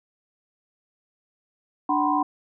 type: tone cluster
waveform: sine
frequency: 295.7 / 754 / 979 / 1040 Hz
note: D4 / F#5 / B5 / C6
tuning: +12 / +32 / -15 / -11 cents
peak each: -25 dBFS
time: 1.89-2.23 s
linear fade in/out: 5 ms
effects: none